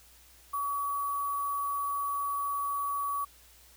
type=tone with sample-and-hold; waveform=sine; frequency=1133 Hz; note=C#6; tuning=37 cents sharp; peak=-29 dBFS; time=0.53-3.25 s; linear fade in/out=10 ms; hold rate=11025 Hz; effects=added 60 Hz sine -61 dBFS peak until 3.76 s + white hiss -58 dBFS RMS until 3.76 s